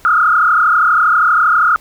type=tone with frequency modulation; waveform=sine; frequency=1337 Hz; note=E6; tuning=24 cents sharp; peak=-8 dBFS; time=0.05-1.76 s; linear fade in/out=0 ms; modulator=32.5 Hz; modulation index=3.2; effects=pink hiss -45 dBFS RMS until 1.8 s